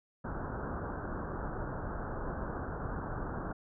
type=low-pass noise; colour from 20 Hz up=pink; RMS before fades=-38 dBFS; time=0.24-3.53 s; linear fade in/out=10 ms; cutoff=1600 Hz; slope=96 dB/octave; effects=none